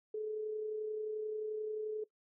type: tone with amplitude modulation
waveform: sine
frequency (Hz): 430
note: A4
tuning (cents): -40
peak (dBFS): -34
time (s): 0.14-2.04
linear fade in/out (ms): 5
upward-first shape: sine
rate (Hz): 31.4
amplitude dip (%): 35
effects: noise-tail reverb RT60 0.1 s tail -19 dB re dry